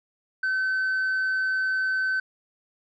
sine tone with tanh clipping, 1529 Hz, G6, 44 cents flat, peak -23 dBFS, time 0.43-2.2 s, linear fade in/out 5 ms, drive 1 dB, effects none

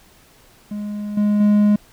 triangle tone with level steps, 207.7 Hz, G#3, in tune, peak -22 / -12 / -9 dBFS, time 0.71-1.76 s, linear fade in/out 5 ms, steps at 1.17 / 1.4 s, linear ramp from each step 5 ms, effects pink hiss -51 dBFS RMS until 1.92 s

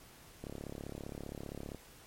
click train, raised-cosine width 2 ms, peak -29 dBFS, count 47, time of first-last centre 0.44-1.747 s, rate 35.2 Hz, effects pink hiss -57 dBFS RMS until 2.06 s + MP3 64 kbps

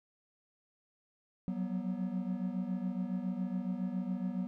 triangle tone cluster, 181.5 / 188.7 / 243 Hz, F#3 / F#3 / B3, -33 / +34 / -28 cents, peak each -37 / -34 / -37 dBFS, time 1.48-4.47 s, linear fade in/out 0 ms, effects none

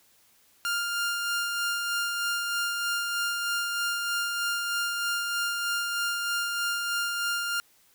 sawtooth tone with tremolo, 1402 Hz, F6, 6 cents sharp, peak -22 dBFS, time 0.65-7.6 s, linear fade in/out 0 ms, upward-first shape sine, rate 3.2 Hz, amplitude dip 30%, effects white hiss -62 dBFS RMS until 7.94 s

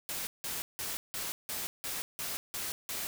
white noise bursts, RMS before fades -37 dBFS, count 9, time 0.09-3.07 s, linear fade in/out 0 ms, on 180 ms, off 170 ms, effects none

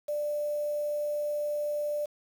sine tone with quantisation, 591 Hz, D5, 11 cents sharp, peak -28 dBFS, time 0.08-2.06 s, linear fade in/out 10 ms, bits 8, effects none

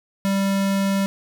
square tone, 196 Hz, G3, in tune, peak -19 dBFS, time 0.25-1.06 s, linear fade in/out 0 ms, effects none

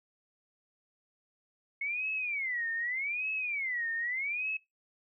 sine tone with vibrato, 2172 Hz, C#7, 36 cents flat, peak -31 dBFS, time 1.81-4.57 s, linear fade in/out 5 ms, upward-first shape sine, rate 0.83 Hz, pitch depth 300 cents each way, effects noise-tail reverb RT60 0.2 s tail -23 dB re dry

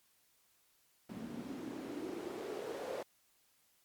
white noise with band-pass filter sweep, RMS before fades -43 dBFS, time 1.09-3.03 s, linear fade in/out 5 ms, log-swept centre 210 to 520 Hz, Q 4.4, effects white hiss -72 dBFS RMS until 3.84 s + MP3 96 kbps

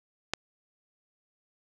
click, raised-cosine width 0.2 ms, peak -10 dBFS, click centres 0.336 s, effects none

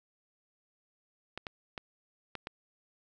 clicks, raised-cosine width 0.3 ms, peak -22 dBFS, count 5, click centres 1.376 / 1.468 / 1.778 / 2.353 / 2.471 s, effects none

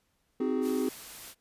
triangle chord, Ab dominant seventh, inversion first, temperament just, 259.6 / 311.5 / 373.8 / 415.3 Hz, C4 / Eb4 / Gb4 / Ab4, -13 / +2 / +18 / 0 cents, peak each -28 / -33 / -31 / -31 dBFS, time 0.4-0.89 s, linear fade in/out 5 ms
white noise, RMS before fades -45 dBFS, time 0.61-1.35 s, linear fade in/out 50 ms
effects pink hiss -74 dBFS RMS until 1.4 s + resampled to 32000 Hz

